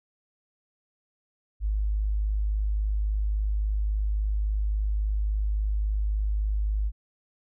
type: tone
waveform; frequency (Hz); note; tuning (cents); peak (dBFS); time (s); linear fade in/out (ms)
sine; 51.8; G#1; -4; -23; 1.6-6.92; 50
effects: none